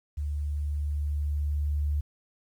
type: tone with level ramp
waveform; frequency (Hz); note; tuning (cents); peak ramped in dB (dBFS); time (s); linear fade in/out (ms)
sine; 73.42; D2; 0; -28 to -24; 0.17-2.01; 10
effects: 10-bit